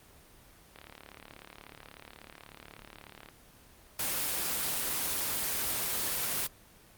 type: click train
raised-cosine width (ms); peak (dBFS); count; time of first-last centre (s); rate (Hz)
0.3; -30; 93; 0.76-3.287; 36.4
type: noise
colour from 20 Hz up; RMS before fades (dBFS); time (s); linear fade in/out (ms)
white; -32; 3.99-6.47; 5
effects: pink hiss -57 dBFS RMS until 6.97 s + Opus 24 kbps